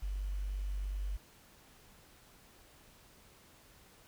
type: tone with quantisation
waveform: sine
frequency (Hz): 48.58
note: G1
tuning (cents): -15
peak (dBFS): -34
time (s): 0.02-1.17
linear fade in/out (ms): 10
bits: 10
effects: pink hiss -61 dBFS RMS until 4.07 s